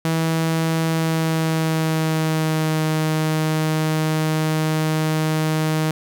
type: tone with pitch glide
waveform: sawtooth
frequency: 162.2 to 156.67 Hz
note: E3 to D#3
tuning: -28 to +12 cents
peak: -14 dBFS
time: 0.05-5.91 s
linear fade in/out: 0 ms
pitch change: -60 cents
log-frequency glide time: 0.86-2.84 s
effects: none